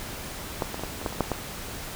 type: clicks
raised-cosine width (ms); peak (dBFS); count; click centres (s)
1; -11 / -18 / -20 / -16 / -22 / -12 / -22 / -8 / -11; 9; 0.622 / 0.744 / 0.795 / 0.836 / 1.015 / 1.062 / 1.126 / 1.207 / 1.317
effects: pink hiss -37 dBFS RMS until 1.95 s